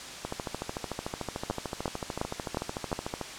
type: two click trains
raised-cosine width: 1 ms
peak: -14 / -18 dBFS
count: 5 / 41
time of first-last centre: 1.5-2.929 / 0.25-3.213 s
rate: 2.8 / 13.5 Hz
effects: white hiss -41 dBFS RMS until 3.38 s + low-pass 7000 Hz 12 dB/octave